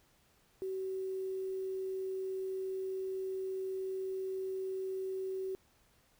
sine tone with quantisation, 379.7 Hz, F#4, 45 cents sharp, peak -35 dBFS, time 0.62-5.55 s, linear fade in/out 0 ms, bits 10, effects pink hiss -69 dBFS RMS until 6.19 s

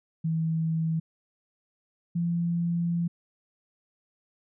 sine tone pair in turn, 161.7 / 170.75 Hz, E3 / F3, -33 / -39 cents, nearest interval minor second, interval 94 cents, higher second, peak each -24 dBFS, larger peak neither, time 0.24-1 / 2.15-3.08 s, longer second, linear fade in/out 10 ms, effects none

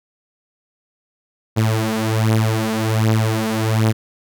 sawtooth beating tone pair, 109.8 / 111.1 Hz, A2 / A2, -3 / +17 cents, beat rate 1.3 Hz, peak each -14 / -15 dBFS, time 1.56-3.93 s, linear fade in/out 20 ms, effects none

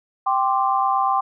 sine chord, G suspended fourth, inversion none, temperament equal, 784 / 1046.5 / 1174.7 Hz, G5 / C6 / D6, 0 / 0 / 0 cents, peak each -20 / -21 / -23 dBFS, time 0.26-1.21 s, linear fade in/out 10 ms, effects none

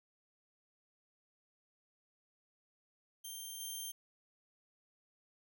10% pulse tone with level steps, 3160 Hz, G7, 13 cents sharp, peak -36 / -33 dBFS, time 3.24-3.92 s, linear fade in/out 10 ms, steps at 3.6 s, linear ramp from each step 10 ms, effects none

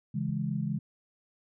sine chord, C# minor, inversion none, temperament equal, 138.59 / 164.81 / 207.7 Hz, C#3 / E3 / G#3, 0 / 0 / 0 cents, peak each -33 dBFS, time 0.14-0.79 s, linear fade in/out 10 ms
click, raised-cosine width 5 ms, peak -37 dBFS, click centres 0.293 s
effects none

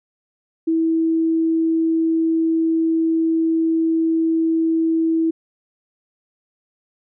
sine tone, 325.5 Hz, E4, 22 cents flat, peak -15 dBFS, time 0.67-5.31 s, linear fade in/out 10 ms, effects none

